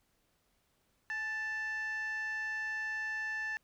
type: tone with frequency modulation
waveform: sine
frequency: 1760 Hz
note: A6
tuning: in tune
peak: -32 dBFS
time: 1.1-3.57 s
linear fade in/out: 0 ms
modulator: 908 Hz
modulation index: 0.4
effects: tanh soft clip ceiling -33 dBFS + pink hiss -75 dBFS RMS until 3.63 s